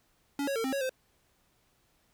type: tone with pitch steps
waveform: square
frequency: 282.5 / 552 / 453.4 / 264.4 / 553 / 519 Hz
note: C#4 / C#5 / A#4 / C4 / C#5 / C5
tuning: +33 / -7 / -48 / +18 / -4 / -14 cents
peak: -30 dBFS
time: 0.39-0.894 s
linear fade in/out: 2 ms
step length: 84 ms
effects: pink hiss -70 dBFS RMS until 2.13 s